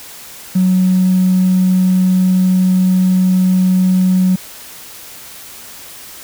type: tone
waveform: triangle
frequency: 185 Hz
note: F#3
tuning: in tune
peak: -5 dBFS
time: 0.55-4.36 s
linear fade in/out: 10 ms
effects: tanh soft clip ceiling -6 dBFS + white hiss -34 dBFS RMS until 6.23 s